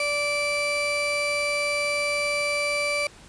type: tone pair together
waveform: 35% pulse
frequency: 583 / 2332 Hz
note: D5 / D7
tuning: -13 / -13 cents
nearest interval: 2 octaves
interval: 2400 cents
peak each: -25 dBFS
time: 0-3.07 s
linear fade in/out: 2 ms
effects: pink hiss -49 dBFS RMS until 3.28 s + resampled to 22050 Hz